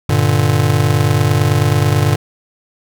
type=chord; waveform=square; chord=G minor; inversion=none; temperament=just; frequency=98 / 117.6 / 147 Hz; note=G2 / Bb2 / D3; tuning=0 / +16 / +2 cents; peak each=-16 dBFS; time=0.09-2.16 s; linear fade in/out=5 ms; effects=none